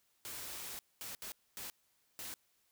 white noise bursts at uneven times, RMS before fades -45 dBFS, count 5, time 0.25-0.79 / 1.01-1.15 / 1.22-1.32 / 1.57-1.7 / 2.19-2.34 s, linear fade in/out 0 ms, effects white hiss -75 dBFS RMS until 2.71 s

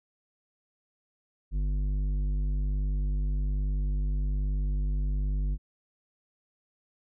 sine tone with tanh clipping, 49.4 Hz, G1, 14 cents sharp, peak -27 dBFS, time 1.51-5.58 s, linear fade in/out 50 ms, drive 10 dB, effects none

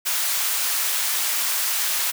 white high-pass noise, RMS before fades -23 dBFS, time 0.05-2.12 s, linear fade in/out 20 ms, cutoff 890 Hz, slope 12 dB/octave, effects none

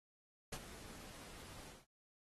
pink noise with ADSR envelope, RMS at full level -42 dBFS, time 0.52-1.86 s, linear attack 9 ms, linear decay 50 ms, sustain -13 dB, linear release 180 ms, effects AAC 32 kbps

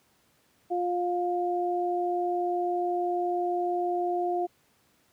sine tone pair together, 352.9 / 707 Hz, F4 / F5, +18 / +21 cents, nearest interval octave, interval 1203 cents, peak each -28 dBFS, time 0.7-4.47 s, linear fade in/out 20 ms, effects pink hiss -66 dBFS RMS until 5.12 s + high-pass 100 Hz 12 dB/octave

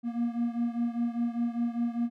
triangle beating tone pair, 234.7 / 239.7 Hz, A#3 / A#3, +12 / +48 cents, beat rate 5 Hz, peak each -27 / -30 dBFS, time 0.03-2.1 s, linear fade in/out 50 ms, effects none

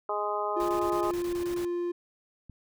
harmonic tone, 207.7 Hz, G#3, in tune, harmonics 2 / 3 / 4 / 5 / 6, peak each -34 / -34 / -34 / -34 / -34 dBFS, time 0.09-1.11 s, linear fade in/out 2 ms
triangle tone, 349.2 Hz, F4, in tune, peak -26 dBFS, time 0.56-1.92 s, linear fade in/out 10 ms
pink noise bursts, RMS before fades -43 dBFS, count 10, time 0.6-1.649 s, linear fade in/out 0 ms, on 86 ms, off 21 ms
click, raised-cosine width 5 ms, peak -34 dBFS, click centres 2.497 s
effects none

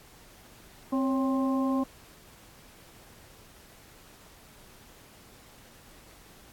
harmonic tone with a mistuned harmonic, 263.9 Hz, C4, 15 cents sharp, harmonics 1 / 2 / 3 / 4, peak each -25 / -34 / -39 / -35 dBFS, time 0.92-1.84 s, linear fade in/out 10 ms, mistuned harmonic 2, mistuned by +77 cents, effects pink hiss -54 dBFS RMS until 6.52 s + AAC 64 kbps

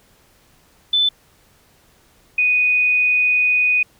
sine tone pair in turn, 3513 / 2484 Hz, A7 / D#7, -3 / -3 cents, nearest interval tritone, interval 600 cents, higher first, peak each -13 dBFS, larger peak neither, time 0.93-1.09 / 2.38-3.83 s, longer second, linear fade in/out 5 ms, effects pink hiss -55 dBFS RMS until 3.99 s

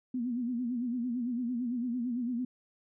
sine tone with vibrato, 243.1 Hz, B3, 27 cents flat, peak -30 dBFS, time 0.14-2.45 s, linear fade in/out 5 ms, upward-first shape sine, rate 8.9 Hz, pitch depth 93 cents each way, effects none

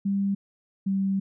sine tone pair in turn, 197.9 / 194.28 Hz, G3 / G3, +17 / -15 cents, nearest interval unison, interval 32 cents, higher first, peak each -22 dBFS, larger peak neither, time 0.05-0.35 / 0.86-1.2 s, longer second, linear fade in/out 10 ms, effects none

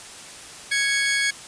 sawtooth tone pair together, 1661.2 / 2217 Hz, G#6 / C#7, 0 / 0 cents, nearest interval perfect fourth, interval 500 cents, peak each -19 dBFS, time 0.71-1.31 s, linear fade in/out 10 ms, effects white hiss -40 dBFS RMS until 1.47 s + resampled to 22050 Hz

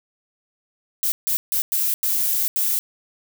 violet noise bursts at uneven times, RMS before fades -21 dBFS, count 6, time 1.03-1.12 / 1.27-1.37 / 1.52-1.62 / 1.72-1.94 / 2.03-2.48 / 2.56-2.79 s, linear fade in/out 0 ms, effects none

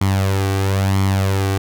sawtooth tone with flanger, 97 Hz, G2, 18 cents flat, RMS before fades -17 dBFS, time 0.01-1.58 s, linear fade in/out 5 ms, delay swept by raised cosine 0.92 to 2.62 ms, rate 1 Hz, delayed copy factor +0.6, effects none

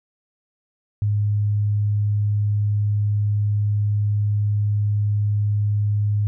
sine tone, 103.83 Hz, G#2, in tune, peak -17 dBFS, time 1.02-6.27 s, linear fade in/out 0 ms, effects none

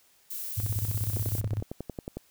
violet noise, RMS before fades -36 dBFS, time 0.3-1.41 s, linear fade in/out 10 ms
sine tone with tremolo, 103.8 Hz, G#2, in tune, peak -25 dBFS, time 0.57-1.63 s, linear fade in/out 10 ms, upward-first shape square, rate 16 Hz, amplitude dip 75%
click train, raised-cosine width 2 ms, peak -21 dBFS, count 12, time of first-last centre 1.17-2.17 s, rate 11 Hz
effects white hiss -63 dBFS RMS until 2.3 s

